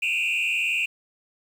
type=tone with frequency modulation; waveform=sine; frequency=2600 Hz; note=E7; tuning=24 cents flat; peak=-19 dBFS; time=0.02-0.86 s; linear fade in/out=10 ms; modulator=78.9 Hz; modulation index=2.7; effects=tanh soft clip ceiling -21 dBFS + 8-bit